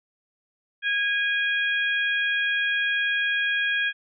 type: harmonic tone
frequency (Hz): 821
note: G#5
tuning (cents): -20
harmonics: 2 / 3 / 4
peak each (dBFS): -23 / -28 / -30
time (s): 0.82-3.93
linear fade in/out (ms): 50
effects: none